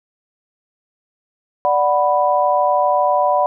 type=chord; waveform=sine; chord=B minor; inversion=first; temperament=equal; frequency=587.3 / 740 / 987.8 Hz; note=D5 / F#5 / B5; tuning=0 / 0 / 0 cents; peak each=-17 dBFS; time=1.65-3.46 s; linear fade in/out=0 ms; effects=none